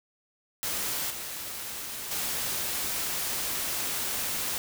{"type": "noise with level steps", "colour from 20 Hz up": "white", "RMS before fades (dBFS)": [-31, -37, -31], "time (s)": [0.63, 4.58], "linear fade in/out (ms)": 0, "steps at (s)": [1.1, 2.11], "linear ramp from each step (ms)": 5, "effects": []}